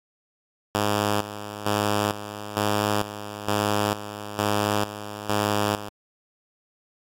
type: tone with tremolo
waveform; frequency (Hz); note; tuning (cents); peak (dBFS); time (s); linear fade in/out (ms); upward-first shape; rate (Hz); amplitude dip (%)
5% pulse; 103.83; G#2; 0; -10; 0.75-5.89; 0; square; 1.1; 75
effects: AAC 64 kbps